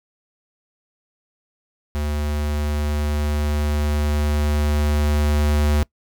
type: tone with level ramp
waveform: square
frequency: 74.2 Hz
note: D2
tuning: 18 cents sharp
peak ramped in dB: -22 to -16 dBFS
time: 1.95-5.83 s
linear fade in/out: 0 ms
effects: noise-tail reverb RT60 0.1 s tail -23 dB re dry